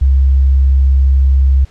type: tone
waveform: sine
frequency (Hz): 67.1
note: C2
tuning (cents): +44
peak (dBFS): -6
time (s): 0.01-1.65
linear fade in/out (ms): 10
effects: pink hiss -47 dBFS RMS until 1.7 s + low-pass 6000 Hz 12 dB/octave